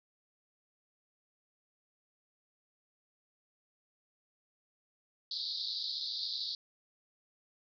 pink band-pass noise, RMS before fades -38 dBFS, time 5.31-6.55 s, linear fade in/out 2 ms, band 3700 to 4900 Hz, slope 96 dB/octave, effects none

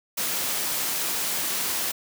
white high-pass noise, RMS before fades -27 dBFS, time 0.17-1.92 s, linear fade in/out 10 ms, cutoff 140 Hz, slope 12 dB/octave, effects none

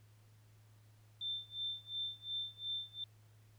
sine tone with tremolo, 3564 Hz, A7, 22 cents sharp, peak -36 dBFS, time 1.21-3.04 s, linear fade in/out 2 ms, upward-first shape sine, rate 2.8 Hz, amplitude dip 95%, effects added 107 Hz sine -61 dBFS peak until 3.58 s + pink hiss -72 dBFS RMS until 3.58 s

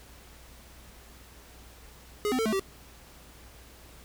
square tone with pitch steps, 417 / 255.6 / 447.8 / 217.2 / 387.4 Hz, G#4 / C4 / A4 / A3 / G4, +7 / -40 / +30 / -22 / -20 cents, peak -26 dBFS, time 2.25-2.595 s, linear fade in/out 0 ms, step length 69 ms, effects added 60 Hz sine -53 dBFS peak until 4.04 s + pink hiss -53 dBFS RMS until 4.04 s

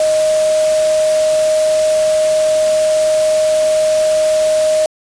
sine tone in noise, 622.3 Hz, D#5, in tune, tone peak -10 dBFS, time 0-4.86 s, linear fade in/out 2 ms, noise white, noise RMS -24 dBFS, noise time 0-4.86 s, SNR +11 dB, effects resampled to 22050 Hz

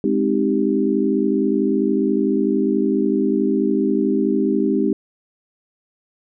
sine chord, Ab major seventh, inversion none, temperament equal with one note detuned, 207.7 / 261.6 / 312.2 / 392 Hz, Ab3 / C4 / Eb4 / G4, 0 / 0 / +6 / 0 cents, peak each -21 dBFS, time 0.04-4.93 s, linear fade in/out 2 ms, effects none

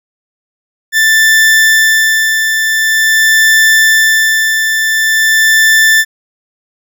40% pulse tone with tremolo, 1768 Hz, A6, 8 cents sharp, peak -4 dBFS, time 0.92-6.05 s, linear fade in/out 50 ms, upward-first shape sine, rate 0.46 Hz, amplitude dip 45%, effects none

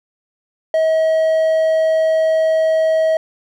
triangle tone, 639 Hz, D#5, 46 cents sharp, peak -10 dBFS, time 0.74-3.17 s, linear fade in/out 2 ms, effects none

